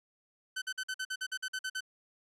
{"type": "tone bursts", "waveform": "sawtooth", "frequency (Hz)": 1522, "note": "F#6", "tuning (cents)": 48, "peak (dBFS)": -30, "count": 12, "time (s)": [0.56, 1.807], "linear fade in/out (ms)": 10, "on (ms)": 59, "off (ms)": 49, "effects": ["low-pass 10000 Hz 12 dB/octave"]}